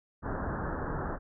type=low-pass noise; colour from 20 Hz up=pink; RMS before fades=-34 dBFS; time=0.22-1.19 s; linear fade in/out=50 ms; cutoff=1700 Hz; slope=96 dB/octave; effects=none